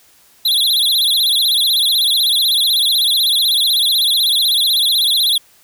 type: tone with vibrato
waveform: square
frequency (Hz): 3689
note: A#7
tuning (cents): -19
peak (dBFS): -12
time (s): 0.45-5.38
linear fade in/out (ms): 5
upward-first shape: sine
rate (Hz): 16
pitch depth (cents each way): 200
effects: white hiss -50 dBFS RMS until 5.63 s